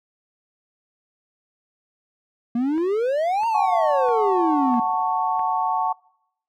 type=exponential two-way sweep; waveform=triangle; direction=up then down; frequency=230 to 932.3 to 230 Hz; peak=-17 dBFS; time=2.55-4.8 s; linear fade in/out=5 ms; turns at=3.47 s
type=click train; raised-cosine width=0.5 ms; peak=-26 dBFS; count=5; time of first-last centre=2.78-5.394 s; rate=1.53 Hz
type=chord; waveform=sine; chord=F# minor; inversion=none; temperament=just; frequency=740 / 888 / 1110 Hz; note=F#5 / A5 / C#6; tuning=0 / +16 / +2 cents; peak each=-24 / -23 / -25 dBFS; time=3.54-5.93 s; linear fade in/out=10 ms
effects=noise-tail reverb RT60 0.8 s tail -24 dB re dry